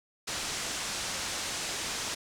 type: low-pass noise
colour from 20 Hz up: white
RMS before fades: -35 dBFS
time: 0.27-2.15 s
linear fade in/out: 10 ms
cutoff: 7900 Hz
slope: 24 dB/octave
effects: none